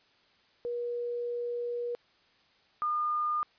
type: tone pair in turn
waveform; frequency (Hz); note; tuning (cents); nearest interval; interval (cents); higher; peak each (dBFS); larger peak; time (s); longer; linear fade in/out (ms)
sine; 479.8 / 1213.9; A#4 / D#6; +50 / -43; octave + major third; 1607; second; -31 / -27; second; 0.65-1.95 / 2.82-3.43; first; 0
effects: white hiss -65 dBFS RMS until 3.58 s + resampled to 11025 Hz